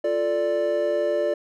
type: chord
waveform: triangle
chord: D minor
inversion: first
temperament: equal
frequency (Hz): 349.2 / 440 / 587.3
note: F4 / A4 / D5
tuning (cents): 0 / 0 / 0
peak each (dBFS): -26 / -26 / -20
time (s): 0.04-1.34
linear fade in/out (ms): 5
effects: none